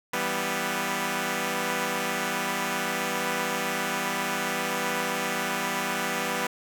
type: chord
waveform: 5% pulse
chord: E minor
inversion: none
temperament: equal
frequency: 164.81 / 196 / 246.9 Hz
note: E3 / G3 / B3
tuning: 0 / 0 / 0 cents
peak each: -23 / -19 / -18 dBFS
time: 0.13-6.47 s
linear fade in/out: 5 ms
effects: none